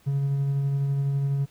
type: tone with tremolo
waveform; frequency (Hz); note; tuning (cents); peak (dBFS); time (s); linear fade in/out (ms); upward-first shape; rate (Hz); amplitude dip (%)
triangle; 139.2; C#3; +8; -18; 0.06-1.46; 20; sine; 12; 30
effects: tanh soft clip ceiling -16 dBFS + pink hiss -59 dBFS RMS until 1.5 s